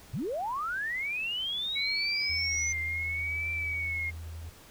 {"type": "linear sweep", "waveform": "sine", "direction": "up", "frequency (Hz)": [85.4, 6130], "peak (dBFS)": -30, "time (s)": [0.13, 2.73], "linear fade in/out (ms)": 10}
{"type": "tone with vibrato", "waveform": "sine", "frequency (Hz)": 2216, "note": "C#7", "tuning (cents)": -1, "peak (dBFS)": -30, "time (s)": [1.75, 4.11], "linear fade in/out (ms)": 20, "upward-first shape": "triangle", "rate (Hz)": 0.71, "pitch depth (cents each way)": 100}
{"type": "tone with pitch glide", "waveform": "sine", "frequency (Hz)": [80.7, 81.78], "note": ["E2", "E2"], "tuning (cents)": [-36, -13], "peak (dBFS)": -38, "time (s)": [2.29, 4.5], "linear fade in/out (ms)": 10, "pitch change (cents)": 23, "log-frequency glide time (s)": [2.66, 4.34]}
{"effects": ["pink hiss -53 dBFS RMS until 4.7 s"]}